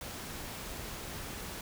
pink noise, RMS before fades -42 dBFS, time 0.01-1.61 s, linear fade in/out 2 ms, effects none

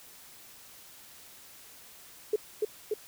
sine tone with echo, 425.5 Hz, G#4, 42 cents sharp, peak -22 dBFS, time 2.33-2.36 s, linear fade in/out 5 ms, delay 290 ms, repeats 2, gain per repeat -2 dB, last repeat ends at 2.94 s, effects white hiss -52 dBFS RMS until 3.07 s

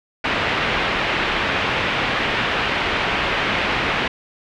white low-pass noise, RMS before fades -21 dBFS, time 0.24-4.08 s, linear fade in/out 5 ms, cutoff 2900 Hz, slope 24 dB/octave, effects none

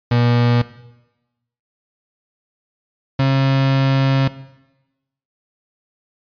35% pulse tone pair in turn, 120 / 135.03 Hz, B2 / C#3, -49 / -45 cents, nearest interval major second, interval 204 cents, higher second, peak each -11 dBFS, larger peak neither, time 0.11-0.62 / 3.19-4.28 s, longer second, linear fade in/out 5 ms, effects noise-tail reverb RT60 1.0 s tail -17 dB re dry + resampled to 11025 Hz

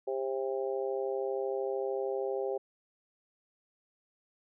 harmonic tone, 133 Hz, C3, 29 cents sharp, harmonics 3 / 4 / 5 / 6, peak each -33 / -35 / -42 / -42 dBFS, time 0.07-2.58 s, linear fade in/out 10 ms, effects none

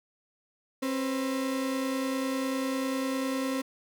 35% pulse tone pair together, 267.1 / 504.2 Hz, C4 / B4, +36 / +36 cents, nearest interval major seventh, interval 1100 cents, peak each -27 / -35 dBFS, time 0.82-3.62 s, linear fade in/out 10 ms, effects none

